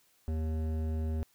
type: tone with hard clipping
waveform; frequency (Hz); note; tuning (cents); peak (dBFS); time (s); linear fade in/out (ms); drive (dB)
sine; 79; D#2; +27; -32; 0.28-1.23; 0; 13
effects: white hiss -68 dBFS RMS until 1.34 s